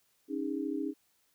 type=chord; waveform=sine; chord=C# suspended second; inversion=none; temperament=equal with one note detuned; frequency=277.2 / 311.1 / 408.2 Hz; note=C#4 / D#4 / G#4; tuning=0 / 0 / -30 cents; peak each=-35 / -35 / -39 dBFS; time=0.28-0.94 s; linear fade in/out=50 ms; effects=white hiss -72 dBFS RMS until 1.34 s